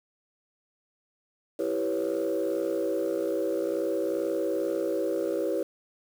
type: chord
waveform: sine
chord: C# half-diminished seventh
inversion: first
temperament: equal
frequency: 329.6 / 392 / 493.9 / 554.4 Hz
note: E4 / G4 / B4 / C#5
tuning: 0 / 0 / 0 / 0 cents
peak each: -30 dBFS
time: 1.59-5.63 s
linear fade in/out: 5 ms
effects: tanh soft clip ceiling -20 dBFS + 8-bit